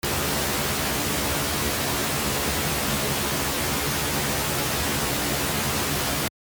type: noise with comb filter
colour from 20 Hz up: pink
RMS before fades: -24 dBFS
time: 0.03-6.28 s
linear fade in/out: 2 ms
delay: 14 ms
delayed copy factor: +0.8
effects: high-pass 80 Hz 12 dB/octave + MP3 96 kbps